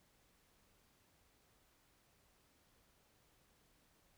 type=silence; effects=pink hiss -73 dBFS RMS until 4.17 s